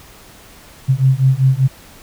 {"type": "beating tone pair", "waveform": "sine", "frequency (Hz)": [130, 135.1], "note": ["C3", "C#3"], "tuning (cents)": [-11, -44], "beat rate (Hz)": 5.1, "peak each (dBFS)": -13, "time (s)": [0.88, 1.68], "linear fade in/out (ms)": 20, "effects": ["pink hiss -42 dBFS RMS until 2.02 s"]}